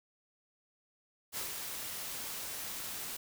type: noise with ADSR envelope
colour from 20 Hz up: white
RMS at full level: -37 dBFS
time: 1.32-3.17 s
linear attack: 51 ms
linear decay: 120 ms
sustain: -4 dB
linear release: 7 ms
effects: none